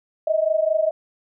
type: tone pair together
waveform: sine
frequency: 620 / 644.6 Hz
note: D#5 / E5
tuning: -6 / -39 cents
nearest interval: minor second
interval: 67 cents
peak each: -20 dBFS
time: 0.27-0.91 s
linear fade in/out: 5 ms
effects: none